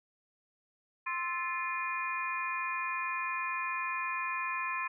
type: harmonic tone with a mistuned harmonic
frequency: 349.2 Hz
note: F4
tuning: in tune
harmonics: 3 / 4 / 5 / 6 / 7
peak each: -35 / -44 / -39 / -46 / -37 dBFS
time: 1.06-4.88 s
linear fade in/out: 10 ms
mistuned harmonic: 4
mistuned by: -100 cents
effects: none